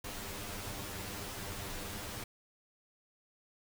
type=noise with comb filter; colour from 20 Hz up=pink; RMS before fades=-42 dBFS; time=0.04-2.24 s; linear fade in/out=5 ms; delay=10 ms; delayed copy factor=+0.8; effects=none